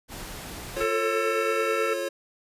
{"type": "noise", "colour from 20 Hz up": "pink", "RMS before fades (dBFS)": -38, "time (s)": [0.08, 0.87], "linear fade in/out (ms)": 50}
{"type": "chord", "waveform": "square", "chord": "F augmented", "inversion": "none", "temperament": "just", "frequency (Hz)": [349.2, 436.5, 545.7], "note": ["F4", "A4", "C#5"], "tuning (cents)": [0, -14, -27], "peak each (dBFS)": [-34, -36, -30], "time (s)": [0.76, 2.09], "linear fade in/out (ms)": 10}
{"type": "harmonic tone", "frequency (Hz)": 445.8, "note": "A4", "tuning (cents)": 23, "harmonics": [1, 3, 4, 5, 6], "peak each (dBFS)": [-27, -29, -38, -36, -35], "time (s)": [0.8, 1.94], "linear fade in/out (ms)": 10}
{"effects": ["resampled to 32000 Hz"]}